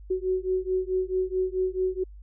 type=beating tone pair; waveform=sine; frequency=370 / 374.6 Hz; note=F#4 / F#4; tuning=0 / +21 cents; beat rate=4.6 Hz; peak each=-27 dBFS; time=0.1-2.04 s; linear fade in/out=10 ms; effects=added 50 Hz sine -42 dBFS peak until 2.22 s